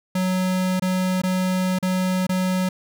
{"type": "tone with dropouts", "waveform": "square", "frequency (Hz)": 185, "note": "F#3", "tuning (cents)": 0, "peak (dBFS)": -20, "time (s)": [0.15, 2.69], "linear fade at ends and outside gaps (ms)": 5, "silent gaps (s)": [[0.797, 0.821], [1.218, 1.235], [1.788, 1.826], [2.268, 2.292]], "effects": []}